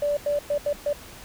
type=tone bursts at uneven times; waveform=triangle; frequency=582 Hz; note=D5; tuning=16 cents flat; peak=-17 dBFS; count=5; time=0.02-0.17 / 0.26-0.39 / 0.5-0.58 / 0.66-0.73 / 0.86-0.93 s; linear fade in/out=5 ms; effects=tanh soft clip ceiling -19 dBFS + pink hiss -44 dBFS RMS until 1.24 s